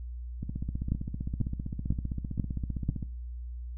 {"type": "two click trains", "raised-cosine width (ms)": 5, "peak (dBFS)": [-15, -21], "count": [5, 41], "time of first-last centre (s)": [[0.92, 2.89], [0.43, 3.027]], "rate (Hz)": [2.03, 15.4], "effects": ["noise-tail reverb RT60 0.4 s tail -19 dB re dry", "added 60 Hz sine -36 dBFS peak until 3.77 s"]}